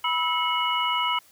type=tone cluster; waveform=sine; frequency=978 / 1304 / 2183 / 2935 Hz; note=B5 / E6 / C#7 / F#7; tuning=-17 / -19 / -27 / -15 cents; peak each=-26 / -28 / -30 / -27 dBFS; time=0.04-1.19 s; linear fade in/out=5 ms; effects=white hiss -56 dBFS RMS until 1.31 s